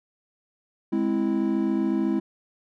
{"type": "chord", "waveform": "triangle", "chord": "Ab augmented", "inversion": "none", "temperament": "equal", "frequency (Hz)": [207.7, 261.6, 329.6], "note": ["Ab3", "C4", "E4"], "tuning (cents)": [0, 0, 0], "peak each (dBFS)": [-24, -25, -23], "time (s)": [0.92, 2.2], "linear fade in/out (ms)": 10, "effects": []}